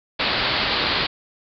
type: low-pass noise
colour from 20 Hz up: white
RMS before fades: -22 dBFS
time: 0.19-1.07 s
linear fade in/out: 10 ms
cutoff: 4700 Hz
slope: 96 dB/octave
effects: none